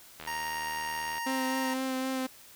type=click train; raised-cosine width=0.3 ms; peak=-25 dBFS; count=78; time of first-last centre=0.2-1.181 s; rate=78.5 Hz
type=tone; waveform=25% pulse; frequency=932.3 Hz; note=A#5; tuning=in tune; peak=-29 dBFS; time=0.27-1.74 s; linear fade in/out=5 ms
type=tone with vibrato; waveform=sawtooth; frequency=261.6 Hz; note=C4; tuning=in tune; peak=-26 dBFS; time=1.26-2.27 s; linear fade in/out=10 ms; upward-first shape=sine; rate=3.9 Hz; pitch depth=14 cents each way
effects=white hiss -53 dBFS RMS until 2.55 s